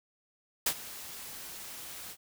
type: noise with ADSR envelope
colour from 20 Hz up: white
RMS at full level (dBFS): -26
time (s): 0.66-2.17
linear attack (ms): 6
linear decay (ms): 68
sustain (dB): -18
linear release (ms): 61
effects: none